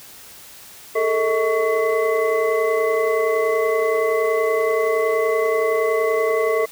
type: tone cluster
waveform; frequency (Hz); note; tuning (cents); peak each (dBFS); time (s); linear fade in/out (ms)
sine; 418.5 / 449.1 / 637 / 1122 / 2028; G#4 / A4 / D#5 / C#6 / B6; +13 / +35 / +41 / +21 / +45; -26 / -18 / -23 / -25 / -27; 0.95-6.66; 10
effects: tanh soft clip ceiling -7 dBFS + white hiss -42 dBFS RMS until 6.71 s